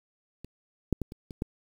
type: clicks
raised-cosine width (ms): 3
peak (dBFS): -29 / -11 / -18 / -28 / -28 / -16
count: 6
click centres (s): 0.446 / 0.927 / 1.017 / 1.121 / 1.308 / 1.421
effects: 8-bit